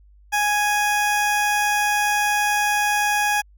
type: tone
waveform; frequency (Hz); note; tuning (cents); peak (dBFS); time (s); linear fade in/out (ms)
20% pulse; 830.6; G#5; 0; -13; 0.32-3.42; 20
effects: added 50 Hz sine -48 dBFS peak until 3.57 s